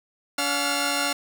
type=tone cluster; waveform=10% pulse; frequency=284.4 / 714 / 1374 Hz; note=C#4 / F5 / F6; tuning=+45 / +38 / -29 cents; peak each=-19 dBFS; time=0.38-1.13 s; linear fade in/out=5 ms; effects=none